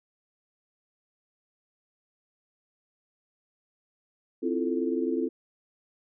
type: chord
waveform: sine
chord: F major seventh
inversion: second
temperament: equal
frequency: 261.6 / 329.6 / 349.2 / 440 Hz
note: C4 / E4 / F4 / A4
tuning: 0 / 0 / 0 / 0 cents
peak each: -30 / -30 / -31 / -32 dBFS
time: 4.42-5.29 s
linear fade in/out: 20 ms
effects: none